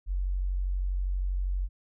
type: tone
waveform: sine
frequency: 46.25 Hz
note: F#1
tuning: in tune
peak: -26 dBFS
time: 0.06-1.69 s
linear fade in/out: 50 ms
effects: none